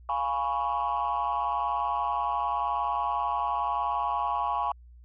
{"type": "chord", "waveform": "sine", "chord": "C# dominant seventh", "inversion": "first", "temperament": "equal", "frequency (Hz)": [698.5, 830.6, 987.8, 1108.7], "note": ["E#5", "G#5", "B5", "C#6"], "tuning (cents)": [0, 0, 0, 0], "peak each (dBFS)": [-33, -29, -30, -29], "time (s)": [0.09, 4.72], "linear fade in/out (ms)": 2, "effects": ["tanh soft clip ceiling -20 dBFS", "added 60 Hz sine -48 dBFS peak until 5.04 s"]}